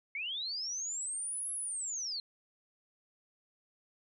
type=linear two-way sweep; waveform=sine; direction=up then down; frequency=2137 to 11000 to 4118 Hz; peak=-35 dBFS; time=0.15-2.2 s; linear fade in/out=2 ms; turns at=1.52 s; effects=none